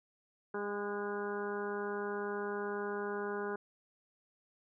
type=harmonic tone with a mistuned harmonic; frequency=204 Hz; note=G#3; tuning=31 cents flat; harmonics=1 / 2 / 3 / 4 / 5 / 6 / 7 / 8; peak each=-44 / -37 / -50 / -46 / -46 / -49 / -44 / -51 dBFS; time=0.54-3.56 s; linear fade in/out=5 ms; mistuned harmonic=7; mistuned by=+31 cents; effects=none